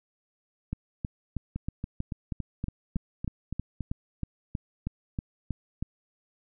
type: two click trains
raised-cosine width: 5 ms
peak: -20 / -18 dBFS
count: 9 / 17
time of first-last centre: 1.56-3.807 / 0.73-5.826 s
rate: 3.56 / 3.14 Hz
effects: none